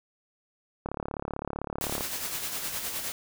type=click train; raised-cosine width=1 ms; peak=-18 dBFS; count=42; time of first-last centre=0.86-2.008 s; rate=35.7 Hz
type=noise with tremolo; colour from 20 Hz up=white; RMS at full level=-32 dBFS; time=1.81-3.12 s; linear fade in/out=0 ms; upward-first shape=sine; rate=9.7 Hz; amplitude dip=45%
effects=none